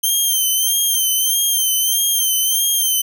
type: tone with vibrato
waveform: 5% pulse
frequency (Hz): 3136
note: G7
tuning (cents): 0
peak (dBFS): -7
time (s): 0.03-3.02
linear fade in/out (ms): 10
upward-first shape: sine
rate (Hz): 1.6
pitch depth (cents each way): 53
effects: none